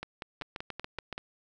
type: two click trains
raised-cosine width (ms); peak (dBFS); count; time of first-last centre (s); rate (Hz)
0.3; -21 / -21; 6 / 7; 0.42-1.127 / 0.03-1.179; 7.07 / 5.22
effects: none